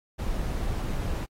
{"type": "noise", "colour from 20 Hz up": "brown", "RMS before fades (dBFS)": -29, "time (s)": [0.18, 1.26], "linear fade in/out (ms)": 20, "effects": ["AAC 48 kbps"]}